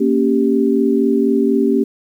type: chord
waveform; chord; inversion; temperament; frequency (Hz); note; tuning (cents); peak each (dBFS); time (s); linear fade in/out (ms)
sine; G diminished; first; equal; 233.1 / 277.2 / 392; Bb3 / Db4 / G4; 0 / 0 / 0; -16; 0-1.84; 10
effects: 8-bit